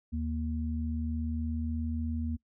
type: tone pair together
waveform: sine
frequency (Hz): 78.42 / 235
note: D#2 / A#3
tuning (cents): +14 / +14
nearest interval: octave + perfect fifth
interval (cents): 1900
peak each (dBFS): -32 / -34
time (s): 0.12-2.37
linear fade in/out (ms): 20
effects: noise-tail reverb RT60 0.1 s tail -22 dB re dry